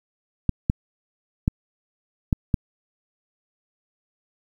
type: clicks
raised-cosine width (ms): 5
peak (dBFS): -6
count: 5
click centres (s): 0.493 / 0.699 / 1.479 / 2.328 / 2.542
effects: 8-bit